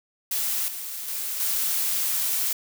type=noise with level steps; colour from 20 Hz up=blue; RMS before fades=-26 / -34 / -30 / -25 dBFS; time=0.31-2.53 s; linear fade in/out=5 ms; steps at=0.68 / 1.08 / 1.4 s; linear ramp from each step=2 ms; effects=none